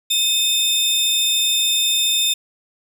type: tone pair together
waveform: sawtooth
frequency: 2555 / 3613 Hz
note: D#7 / A7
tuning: +45 / +45 cents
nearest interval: tritone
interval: 600 cents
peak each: -23 / -13 dBFS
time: 0.1-2.34 s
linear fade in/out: 10 ms
effects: none